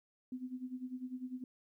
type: tone with tremolo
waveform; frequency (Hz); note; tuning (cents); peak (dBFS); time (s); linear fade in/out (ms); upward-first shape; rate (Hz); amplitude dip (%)
sine; 254; B3; +49; -37; 0.32-1.44; 2; sine; 10; 80
effects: 13-bit

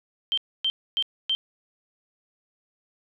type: tone bursts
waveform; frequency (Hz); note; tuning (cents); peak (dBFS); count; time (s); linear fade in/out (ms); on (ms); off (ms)
sine; 3136; G7; 0; -21; 4; 0.32-1.35; 0; 55; 270
effects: none

